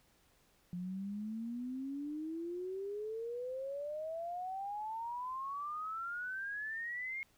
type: exponential sweep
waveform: sine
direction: up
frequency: 174.61 to 2164 Hz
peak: -38 dBFS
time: 0.73-7.23 s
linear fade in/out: 0 ms
effects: pink hiss -70 dBFS RMS until 7.37 s